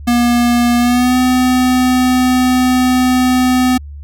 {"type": "tone with pitch glide", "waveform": "square", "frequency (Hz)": [239.8, 253.2], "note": ["A#3", "B3"], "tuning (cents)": [49, 43], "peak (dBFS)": -10, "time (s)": [0.07, 3.78], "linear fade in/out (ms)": 10, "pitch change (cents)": 94, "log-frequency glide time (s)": [0.78, 1.17], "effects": ["added 72 Hz sine -27 dBFS peak until 4.03 s"]}